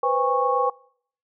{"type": "tone cluster", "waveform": "sine", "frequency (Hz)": [493.2, 521, 810, 1103], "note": ["B4", "C5", "G#5", "C#6"], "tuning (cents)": [-2, -7, -43, -9], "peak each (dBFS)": [-24, -27, -24, -23], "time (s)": [0.03, 0.7], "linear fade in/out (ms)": 5, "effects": ["noise-tail reverb RT60 0.6 s tail -24 dB re dry"]}